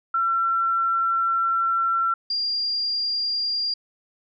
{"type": "tone pair in turn", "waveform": "sine", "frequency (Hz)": [1353, 4790], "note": ["E6", "D8"], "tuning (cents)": [45, 33], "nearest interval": "octave + minor seventh", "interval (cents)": 2188, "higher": "second", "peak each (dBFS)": [-19, -22], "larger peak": "first", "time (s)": [[0.14, 2.14], [2.3, 3.74]], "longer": "first", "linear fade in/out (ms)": 5, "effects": []}